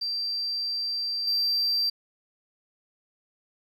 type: tone with level steps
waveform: sine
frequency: 4699 Hz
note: D8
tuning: in tune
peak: -26 / -20 dBFS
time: 0.01-1.9 s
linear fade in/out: 10 ms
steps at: 1.27 s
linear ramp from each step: 5 ms
effects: tanh soft clip ceiling -21 dBFS + 10-bit